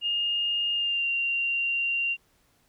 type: tone with pitch glide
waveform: sine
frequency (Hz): 2834 to 2768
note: F7 to F7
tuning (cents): +25 to -16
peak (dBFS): -24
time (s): 0.01-2.17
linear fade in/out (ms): 50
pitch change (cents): -41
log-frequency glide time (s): 0.73-1.08
effects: pink hiss -66 dBFS RMS until 2.68 s